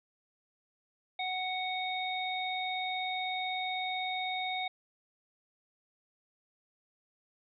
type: harmonic tone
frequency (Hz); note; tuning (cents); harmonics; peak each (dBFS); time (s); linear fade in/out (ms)
742; F#5; +5; 1 / 3 / 5; -35 / -37 / -38; 1.19-4.68; 5
effects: none